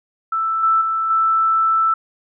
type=tone with level steps; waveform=sine; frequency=1323 Hz; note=E6; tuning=6 cents sharp; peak=-17 / -12 / -17 / -13 dBFS; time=0.32-1.94 s; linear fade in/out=5 ms; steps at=0.63 / 0.81 / 1.1 s; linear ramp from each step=5 ms; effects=none